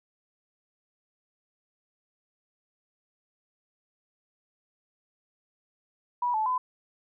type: tone with pitch steps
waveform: sine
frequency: 974 / 869 / 1012 Hz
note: B5 / A5 / B5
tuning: -24 / -22 / +42 cents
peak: -24 dBFS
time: 6.22-6.58 s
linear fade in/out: 5 ms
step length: 120 ms
effects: none